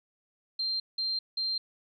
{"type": "tone bursts", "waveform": "sine", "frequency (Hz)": 4166, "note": "C8", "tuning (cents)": -8, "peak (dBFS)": -28, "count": 3, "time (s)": [0.59, 1.58], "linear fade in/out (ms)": 5, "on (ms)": 210, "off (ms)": 180, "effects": []}